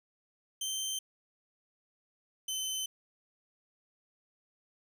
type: tone pair in turn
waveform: 20% pulse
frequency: 3116 / 3062 Hz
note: G7 / G7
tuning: -11 / -41 cents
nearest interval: unison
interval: 30 cents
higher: first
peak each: -28 dBFS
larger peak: neither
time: 0.61-0.99 / 2.48-2.86 s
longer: neither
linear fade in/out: 5 ms
effects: none